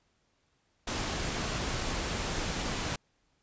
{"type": "noise", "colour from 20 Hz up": "pink", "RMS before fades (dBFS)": -33, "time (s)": [0.87, 2.96], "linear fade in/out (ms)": 5, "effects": ["pink hiss -73 dBFS RMS until 3.42 s", "resampled to 16000 Hz"]}